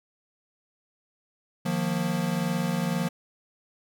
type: chord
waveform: square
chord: Eb suspended second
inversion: none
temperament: equal with one note detuned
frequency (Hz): 155.56 / 177.56 / 233.1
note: Eb3 / F3 / Bb3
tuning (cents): 0 / +29 / 0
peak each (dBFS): -32 / -28 / -32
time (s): 1.65-3.09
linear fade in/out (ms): 10
effects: none